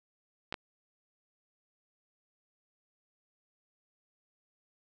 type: clicks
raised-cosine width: 0.3 ms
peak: -19 / -20 dBFS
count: 2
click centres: 0.525 / 0.542 s
effects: none